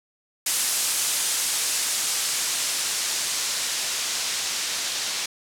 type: noise with low-pass filter sweep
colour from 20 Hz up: blue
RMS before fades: -26 dBFS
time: 0.46-5.26 s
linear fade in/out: 5 ms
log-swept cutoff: 9300 to 5300 Hz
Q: 0.87
effects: none